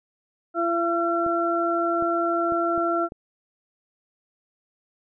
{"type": "harmonic tone", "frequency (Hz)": 339.1, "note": "E4", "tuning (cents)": 49, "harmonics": [1, 2, 4], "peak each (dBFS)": [-25, -25, -25], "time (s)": [0.54, 3.09], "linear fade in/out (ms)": 50}
{"type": "clicks", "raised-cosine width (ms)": 2, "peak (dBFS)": -24, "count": 5, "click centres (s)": [1.264, 2.024, 2.522, 2.778, 3.121]}
{"effects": []}